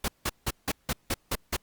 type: noise bursts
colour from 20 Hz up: pink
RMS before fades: -28 dBFS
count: 8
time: 0.04-1.566 s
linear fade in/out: 5 ms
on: 42 ms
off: 170 ms
effects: pink hiss -68 dBFS RMS until 1.62 s + Opus 48 kbps